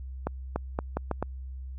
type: accelerating click train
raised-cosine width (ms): 1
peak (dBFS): -14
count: 6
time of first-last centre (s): 0.27-1.226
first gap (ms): 290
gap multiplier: 0.79
effects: added 65 Hz sine -36 dBFS peak until 1.78 s